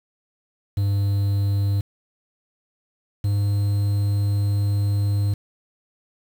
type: tone pair in turn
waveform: triangle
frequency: 100 / 101.34 Hz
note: G2 / G#2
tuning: +35 / -42 cents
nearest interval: unison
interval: 23 cents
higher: second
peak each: -16 dBFS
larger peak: neither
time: 0.77-1.81 / 3.24-5.34 s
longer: second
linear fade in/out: 5 ms
effects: 7-bit